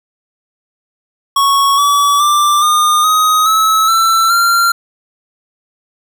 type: tone with pitch steps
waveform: square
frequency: 1108.7 / 1143.8 / 1180.1 / 1217.5 / 1256 / 1295.8 / 1336.9 / 1379.2 Hz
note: C#6 / D6 / D6 / D#6 / D#6 / E6 / E6 / F6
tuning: 0 / -46 / +8 / -38 / +16 / -30 / +24 / -22 cents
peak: -9 dBFS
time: 1.36-4.72 s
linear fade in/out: 5 ms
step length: 420 ms
effects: 8-bit